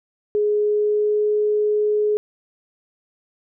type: tone with pitch glide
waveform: sine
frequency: 418.3 to 421 Hz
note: G#4 to G#4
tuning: +12 to +24 cents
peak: -16 dBFS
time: 0.35-2.17 s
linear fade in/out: 0 ms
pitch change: +12 cents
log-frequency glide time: 0.59-1.21 s
effects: none